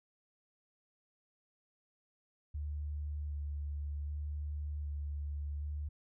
sine tone with vibrato, 73.42 Hz, D2, in tune, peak -36 dBFS, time 2.54-5.89 s, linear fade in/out 10 ms, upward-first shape square, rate 0.65 Hz, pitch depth 14 cents each way, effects none

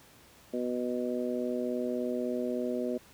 harmonic tone, 123.47 Hz, B2, in tune, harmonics 2 / 3 / 4 / 5, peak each -33 / -35 / -36 / -37 dBFS, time 0.53-2.98 s, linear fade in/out 10 ms, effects pink hiss -57 dBFS RMS until 3.13 s + high-pass 60 Hz 12 dB/octave

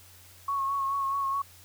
sine tone with vibrato, 1100 Hz, C#6, 14 cents flat, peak -26 dBFS, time 0.48-1.42 s, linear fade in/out 5 ms, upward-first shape sine, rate 4.7 Hz, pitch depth 29 cents each way, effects added 90 Hz sine -56 dBFS peak until 1.64 s + white hiss -54 dBFS RMS until 1.64 s

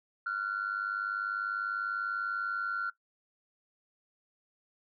sine tone pair together, 1379.9 / 1480 Hz, F6 / F#6, -21 / 0 cents, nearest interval minor second, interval 121 cents, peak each -31 / -34 dBFS, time 0.26-2.9 s, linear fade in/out 5 ms, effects noise-tail reverb RT60 0.1 s tail -18 dB re dry + tanh soft clip ceiling -25 dBFS

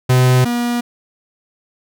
45% pulse tone pair in turn, 127.2 / 240.1 Hz, C3 / B3, -48 / -49 cents, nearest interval major seventh, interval 1099 cents, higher second, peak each -9 / -16 dBFS, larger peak first, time 0.09-0.45 / 0.45-0.81 s, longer neither, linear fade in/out 10 ms, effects none

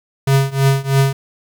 square tone with tremolo, 136.4 Hz, C#3, 28 cents flat, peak -9 dBFS, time 0.27-1.13 s, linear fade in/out 5 ms, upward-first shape triangle, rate 3.1 Hz, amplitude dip 95%, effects 8-bit

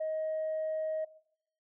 sine tone, 629 Hz, D#5, 19 cents sharp, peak -30 dBFS, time 0-1.05 s, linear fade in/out 10 ms, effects noise-tail reverb RT60 0.7 s tail -20 dB re dry + tanh soft clip ceiling -28 dBFS

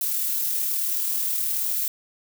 violet noise with amplitude modulation, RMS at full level -24 dBFS, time 0.01-1.88 s, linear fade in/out 2 ms, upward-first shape sine, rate 38.7 Hz, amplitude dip 25%, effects none

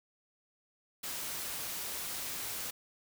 white noise, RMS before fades -39 dBFS, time 1.03-2.71 s, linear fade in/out 10 ms, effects none

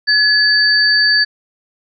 sine tone pair together, 1700 / 4590 Hz, G#6 / D8, +40 / -40 cents, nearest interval octave + perfect fourth, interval 1720 cents, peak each -12 dBFS, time 0.07-1.25 s, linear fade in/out 20 ms, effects none

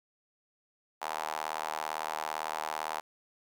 sawtooth tone with high-pass filter, 77.78 Hz, D#2, in tune, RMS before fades -36 dBFS, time 1.01-3.01 s, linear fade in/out 20 ms, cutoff 850 Hz, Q 3.1, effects none

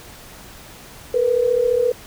sine tone pair together, 459.3 / 493.9 Hz, A#4 / B4, -26 / 0 cents, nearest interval minor second, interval 126 cents, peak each -20 / -16 dBFS, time 1.14-1.92 s, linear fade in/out 5 ms, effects pink hiss -41 dBFS RMS until 2.06 s

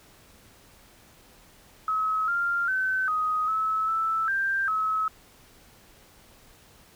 sine tone with pitch steps, 1283 / 1393 / 1528 / 1253 / 1298 / 1319 / 1580 / 1288 Hz, E6 / F6 / G6 / D#6 / E6 / E6 / G6 / E6, -47 / -5 / -45 / +12 / -27 / +1 / +13 / -41 cents, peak -23 dBFS, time 1.88-5.08 s, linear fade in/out 2 ms, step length 400 ms, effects pink hiss -55 dBFS RMS until 6.95 s

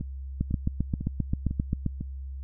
two click trains, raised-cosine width 5 ms, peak -19 / -13 dBFS, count 5 / 12, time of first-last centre 0.01-2.01 / 0.41-1.863 s, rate 2 / 7.57 Hz, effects added 67 Hz sine -34 dBFS peak until 2.43 s

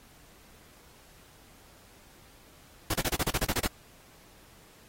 pink noise bursts, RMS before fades -28 dBFS, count 11, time 2.9-3.67 s, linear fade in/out 5 ms, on 40 ms, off 33 ms, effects pink hiss -57 dBFS RMS until 4.88 s + AAC 48 kbps

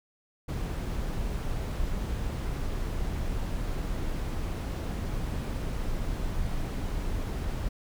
brown noise, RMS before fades -31 dBFS, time 0.48-7.69 s, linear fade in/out 10 ms, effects none

